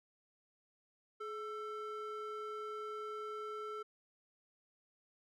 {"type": "ring-modulated tone", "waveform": "triangle", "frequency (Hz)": 880, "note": "A5", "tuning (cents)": 0, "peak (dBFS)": -36, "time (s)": [1.2, 3.83], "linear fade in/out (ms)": 10, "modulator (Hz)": 455, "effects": []}